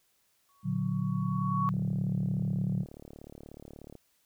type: tone with exponential growth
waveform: sine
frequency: 1117 Hz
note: C#6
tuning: 13 cents sharp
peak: -26 dBFS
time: 0.49-1.69 s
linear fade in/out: 0 ms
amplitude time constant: 260 ms
type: chord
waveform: sine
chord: Bb augmented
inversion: none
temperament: equal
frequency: 116.54 / 146.83 / 185 Hz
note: Bb2 / D3 / F#3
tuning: 0 / 0 / 0 cents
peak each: -34 / -32 / -31 dBFS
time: 0.63-2.86 s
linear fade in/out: 50 ms
type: click train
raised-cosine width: 2 ms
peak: -33 dBFS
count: 82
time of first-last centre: 1.74-3.953 s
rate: 36.6 Hz
effects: white hiss -71 dBFS RMS until 4.25 s